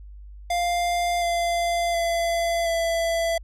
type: tone with pitch steps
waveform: square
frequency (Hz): 698.5 / 688.1 / 677.8 / 667.7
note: F5 / F5 / E5 / E5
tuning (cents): 0 / -26 / +48 / +22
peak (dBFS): -22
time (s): 0.5-3.38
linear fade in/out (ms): 5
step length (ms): 720
effects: added 50 Hz sine -39 dBFS peak until 3.43 s + low-pass 11000 Hz 12 dB/octave